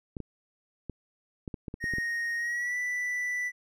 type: clicks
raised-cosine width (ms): 3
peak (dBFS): -23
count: 10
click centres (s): 0.168 / 0.203 / 0.897 / 1.478 / 1.542 / 1.682 / 1.741 / 1.841 / 1.937 / 1.984
type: tone with pitch glide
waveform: triangle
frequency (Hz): 1864.7 to 1975.6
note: A#6 to B6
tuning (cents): 0 to 0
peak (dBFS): -27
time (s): 1.8-3.52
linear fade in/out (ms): 50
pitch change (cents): +100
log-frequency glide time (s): 2.37-2.77
effects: none